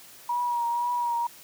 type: tone with vibrato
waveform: sine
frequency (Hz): 956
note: A#5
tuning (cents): +43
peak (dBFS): -24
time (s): 0.29-1.27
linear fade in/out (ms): 5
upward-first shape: triangle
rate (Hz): 2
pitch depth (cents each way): 35
effects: white hiss -49 dBFS RMS until 1.43 s + high-pass 80 Hz 12 dB/octave